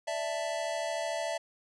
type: chord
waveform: square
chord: D suspended second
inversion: none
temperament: just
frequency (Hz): 587.3 / 660.7 / 881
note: D5 / E5 / A5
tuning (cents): 0 / +4 / +2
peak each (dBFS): -38 / -34 / -40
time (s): 0.07-1.38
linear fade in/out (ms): 10
effects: resampled to 22050 Hz